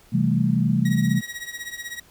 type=chord; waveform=sine; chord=A minor seventh; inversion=first; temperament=equal; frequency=130.81 / 164.81 / 196 / 220 Hz; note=C3 / E3 / G3 / A3; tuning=0 / 0 / 0 / 0 cents; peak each=-23 dBFS; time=0.12-1.21 s; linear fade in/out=20 ms
type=tone with tremolo; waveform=sawtooth; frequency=1905 Hz; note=A#6; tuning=37 cents sharp; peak=-25 dBFS; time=0.85-2 s; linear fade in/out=5 ms; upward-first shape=triangle; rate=16 Hz; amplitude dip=85%
effects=pink hiss -54 dBFS RMS until 2.1 s